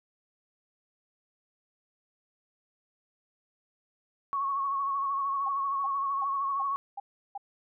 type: tone with vibrato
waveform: sine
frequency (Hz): 1104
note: C#6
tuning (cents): -7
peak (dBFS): -27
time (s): 4.33-6.76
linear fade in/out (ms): 0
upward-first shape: sine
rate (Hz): 13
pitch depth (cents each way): 39
type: tone bursts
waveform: sine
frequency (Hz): 801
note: G5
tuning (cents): +37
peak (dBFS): -34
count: 6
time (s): 5.46-7.378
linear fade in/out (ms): 5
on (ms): 28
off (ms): 350
effects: none